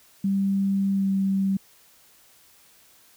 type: tone with pitch glide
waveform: sine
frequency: 196 to 193.97 Hz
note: G3 to G3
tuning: 0 to -18 cents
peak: -20 dBFS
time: 0.24-1.57 s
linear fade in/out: 5 ms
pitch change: -18 cents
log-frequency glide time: 0.94-1.1 s
effects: white hiss -56 dBFS RMS until 3.16 s